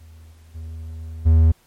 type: tone with level steps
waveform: triangle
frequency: 80.4 Hz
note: E2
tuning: 43 cents flat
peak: -39 / -43 / -28 / -8 dBFS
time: 0-1.52 s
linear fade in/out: 10 ms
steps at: 0.31 / 0.54 / 1.25 s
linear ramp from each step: 20 ms
effects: pink hiss -58 dBFS RMS until 1.66 s + MP3 64 kbps